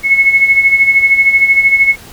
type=tone with tremolo; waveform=sine; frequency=2190 Hz; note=C#7; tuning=22 cents flat; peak=-3 dBFS; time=0.03-1.96 s; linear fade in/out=50 ms; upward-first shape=sine; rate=13 Hz; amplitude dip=65%; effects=pink hiss -35 dBFS RMS until 2.12 s